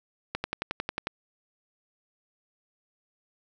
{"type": "click train", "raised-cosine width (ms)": 0.3, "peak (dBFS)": -13, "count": 9, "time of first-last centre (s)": [0.35, 1.071], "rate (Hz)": 11.1, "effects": []}